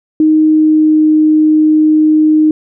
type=tone with pitch glide; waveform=sine; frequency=311.1 to 309 Hz; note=D#4 to D#4; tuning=0 to -12 cents; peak=-5 dBFS; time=0.2-2.51 s; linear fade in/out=2 ms; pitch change=-12 cents; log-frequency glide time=0.43-1.08 s; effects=none